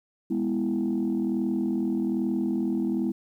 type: chord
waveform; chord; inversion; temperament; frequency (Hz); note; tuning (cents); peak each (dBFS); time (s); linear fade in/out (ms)
sine; E major; first; just; 206 / 247.2 / 329.6; G#3 / B3 / E4; -14 / +2 / 0; -27; 0.3-3.12; 10
effects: tanh soft clip ceiling -18 dBFS + 10-bit